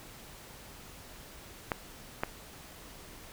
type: clicks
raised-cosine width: 0.5 ms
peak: -14 dBFS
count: 2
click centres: 1.718 / 2.235 s
effects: pink hiss -50 dBFS RMS until 3.32 s